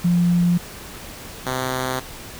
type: tone pair in turn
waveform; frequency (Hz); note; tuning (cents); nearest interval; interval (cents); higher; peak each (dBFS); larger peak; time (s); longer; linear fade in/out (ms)
sine / 5% pulse; 174.61 / 129.16; F3 / C3; 0 / -22; perfect fourth; 522; first; -14 / -11; second; 0.04-0.58 / 1.46-2; neither; 10
effects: pink hiss -37 dBFS RMS until 2.39 s